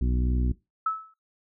harmonic tone, 61.74 Hz, B1, in tune, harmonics 1 / 2 / 3 / 4 / 5 / 6, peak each -23 / -32 / -35 / -33 / -41 / -42 dBFS, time 0.01-0.52 s, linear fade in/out 5 ms
sine tone with exponential decay, 1303 Hz, E6, 20 cents flat, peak -20 dBFS, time 0.86-1.14 s, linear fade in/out 5 ms, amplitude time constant 60 ms
effects noise-tail reverb RT60 0.2 s tail -18 dB re dry

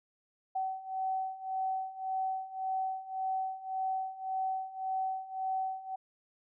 sine beating tone pair, 759 / 760.8 Hz, F#5 / F#5, +44 / +48 cents, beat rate 1.8 Hz, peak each -37 / -34 dBFS, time 0.55-5.96 s, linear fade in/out 10 ms, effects none

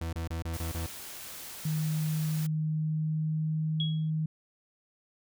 40% pulse tone bursts, 82.41 Hz, E2, in tune, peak -31 dBFS, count 6, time 0.01-0.865 s, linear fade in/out 5 ms, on 120 ms, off 27 ms
white noise, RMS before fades -43 dBFS, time 0.53-2.47 s, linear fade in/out 10 ms
sine tone with pitch glide, 155.56 to 156.91 Hz, D#3 to D#3, 0 to +15 cents, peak -27 dBFS, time 1.65-4.26 s, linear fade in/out 5 ms, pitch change +15 cents, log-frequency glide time 2.7-3.84 s
sine tone with exponential decay, 3322 Hz, G#7, in tune, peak -28 dBFS, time 3.8-4.1 s, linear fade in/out 2 ms, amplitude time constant 64 ms
effects none

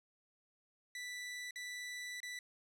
sawtooth tone with dropouts, 1975.5 Hz, B6, in tune, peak -39 dBFS, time 0.95-2.39 s, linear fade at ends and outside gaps 2 ms, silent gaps 1.509-1.558 / 2.203-2.23 s, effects low-pass 10000 Hz 12 dB/octave

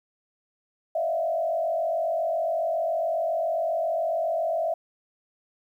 sine tone with frequency modulation, 659.3 Hz, E5, in tune, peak -23 dBFS, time 0.95-4.74 s, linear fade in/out 5 ms, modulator 47.3 Hz, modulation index 1, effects 10-bit

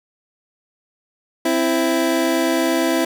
25% pulse tone pair together, 262.6 / 331.3 Hz, C4 / E4, +6 / +9 cents, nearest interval major third, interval 403 cents, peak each -17 / -14 dBFS, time 1.45-3.05 s, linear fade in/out 5 ms, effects none

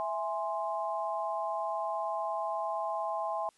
sine chord, E augmented, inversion none, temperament equal, 659.3 / 830.6 / 1046.5 Hz, E5 / G#5 / B#5, 0 / 0 / 0 cents, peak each -35 / -35 / -36 dBFS, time 0-3.49 s, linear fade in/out 0 ms, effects white hiss -67 dBFS RMS until 3.57 s + resampled to 24000 Hz

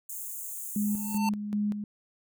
white high-pass noise, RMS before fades -38 dBFS, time 0.09-1.18 s, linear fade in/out 5 ms, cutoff 6500 Hz, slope 96 dB/octave
sine tone with tremolo, 207.7 Hz, G#3, in tune, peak -25 dBFS, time 0.76-1.84 s, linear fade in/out 2 ms, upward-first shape square, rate 2.6 Hz, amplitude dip 55%
square tone with exponential growth, 896 Hz, A5, 31 cents sharp, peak -26 dBFS, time 0.87-1.29 s, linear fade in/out 2 ms, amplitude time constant 90 ms
effects none

